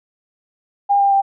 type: tone with pitch steps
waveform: sine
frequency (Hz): 805 / 796.7 / 788.4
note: G5 / G5 / G5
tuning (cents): +46 / +28 / +10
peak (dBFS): -11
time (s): 0.89-1.22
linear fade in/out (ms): 20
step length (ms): 110
effects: none